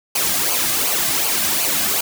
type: noise with flanger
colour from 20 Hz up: white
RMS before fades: -19 dBFS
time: 0.15-2.01 s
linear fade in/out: 5 ms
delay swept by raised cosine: 0.54 to 2.24 ms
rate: 2.7 Hz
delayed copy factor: -0.65
effects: none